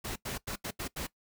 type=noise bursts at uneven times; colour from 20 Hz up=pink; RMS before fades=-37 dBFS; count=6; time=0.04-0.16 / 0.25-0.38 / 0.47-0.56 / 0.64-0.71 / 0.79-0.88 / 0.96-1.07 s; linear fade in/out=10 ms; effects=noise-tail reverb RT60 0.1 s tail -19 dB re dry